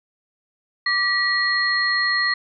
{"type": "tone cluster", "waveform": "sine", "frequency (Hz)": [1172, 1929, 4247], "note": ["D6", "B6", "C8"], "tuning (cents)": [-4, -41, 25], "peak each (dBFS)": [-27, -19, -24], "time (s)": [0.86, 2.34], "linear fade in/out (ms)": 5, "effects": []}